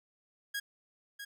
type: tone with echo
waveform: sawtooth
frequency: 1643 Hz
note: G#6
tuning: 19 cents flat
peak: -30 dBFS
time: 0.54-0.6 s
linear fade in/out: 10 ms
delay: 650 ms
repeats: 1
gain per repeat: -8 dB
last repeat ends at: 1.25 s
effects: none